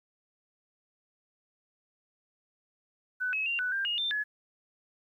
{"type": "tone with pitch steps", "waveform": "sine", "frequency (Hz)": [1499, 2571, 2771, 1489, 1588, 2860, 3577, 1698], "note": ["F#6", "E7", "F7", "F#6", "G6", "F7", "A7", "G#6"], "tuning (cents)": [22, -44, -14, 11, 22, 41, 28, 38], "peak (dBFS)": -28, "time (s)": [3.2, 4.24], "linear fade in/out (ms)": 20, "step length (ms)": 130, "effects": ["11-bit"]}